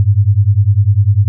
sine beating tone pair, 96.7 / 106.7 Hz, G2 / G#2, -23 / +47 cents, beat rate 10 Hz, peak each -10 dBFS, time 0-1.28 s, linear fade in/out 0 ms, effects none

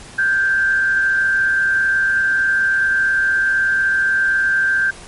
sine tone with frequency modulation, 1568 Hz, G6, in tune, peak -13 dBFS, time 0.18-4.91 s, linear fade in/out 10 ms, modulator 128 Hz, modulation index 0.4, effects pink hiss -38 dBFS RMS until 5.07 s + MP3 48 kbps

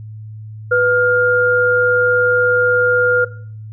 sine tone pair together, 493.9 / 1410.3 Hz, B4 / F6, 0 / +17 cents, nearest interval octave + tritone, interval 1817 cents, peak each -13 dBFS, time 0.71-3.25 s, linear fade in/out 10 ms, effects noise-tail reverb RT60 0.5 s tail -18 dB re dry + added 108 Hz sine -29 dBFS peak until 3.72 s

